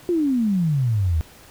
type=exponential sweep; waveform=sine; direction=down; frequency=362.6 to 75.2 Hz; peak=-17 dBFS; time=0.09-1.21 s; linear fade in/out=0 ms; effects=pink hiss -47 dBFS RMS until 1.5 s